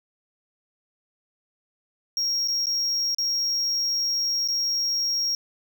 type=tone with dropouts; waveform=triangle; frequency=5588 Hz; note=F8; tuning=in tune; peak=-21 dBFS; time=2.17-5.35 s; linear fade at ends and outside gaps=1 ms; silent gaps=2.476-2.483 / 2.658-2.668 / 3.147-3.184 / 4.477-4.485 s; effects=none